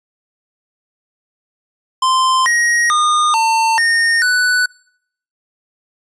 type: tone with pitch steps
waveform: square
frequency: 1040 / 1885 / 1221 / 900 / 1839 / 1488 Hz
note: C6 / A#6 / D#6 / A5 / A#6 / F#6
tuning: -11 / +19 / -33 / +39 / -24 / +9 cents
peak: -12 dBFS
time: 2.02-4.66 s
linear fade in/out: 5 ms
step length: 440 ms
effects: noise-tail reverb RT60 0.7 s tail -26 dB re dry + resampled to 22050 Hz